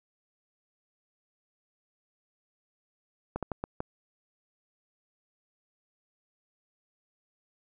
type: slowing click train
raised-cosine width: 1 ms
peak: -18 dBFS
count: 5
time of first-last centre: 3.36-3.804 s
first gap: 67 ms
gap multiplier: 1.35
effects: none